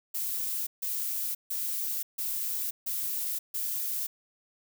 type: noise bursts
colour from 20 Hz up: violet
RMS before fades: -32 dBFS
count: 6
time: 0.14-4.07 s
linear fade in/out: 10 ms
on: 530 ms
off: 150 ms
effects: none